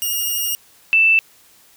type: tone pair in turn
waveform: 5% pulse / sine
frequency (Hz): 2848 / 2653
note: F7 / E7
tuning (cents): +33 / +10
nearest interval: minor second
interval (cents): 123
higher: first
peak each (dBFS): -10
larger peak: neither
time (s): 0.02-0.55 / 0.93-1.19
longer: first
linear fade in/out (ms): 0
effects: white hiss -51 dBFS RMS until 1.76 s